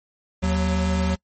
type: tone pair together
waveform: square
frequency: 77.87 / 185 Hz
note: D#2 / F#3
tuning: +2 / 0 cents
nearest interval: octave + minor third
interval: 1498 cents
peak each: -23 dBFS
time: 0.42-1.16 s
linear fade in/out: 20 ms
effects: noise-tail reverb RT60 0.1 s tail -26 dB re dry + MP3 32 kbps